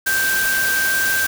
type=tone in noise; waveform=sine; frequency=1568 Hz; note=G6; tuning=in tune; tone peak=-17 dBFS; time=0.06-1.27 s; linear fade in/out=10 ms; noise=white; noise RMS=-23 dBFS; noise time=0.06-1.27 s; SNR=+3 dB; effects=none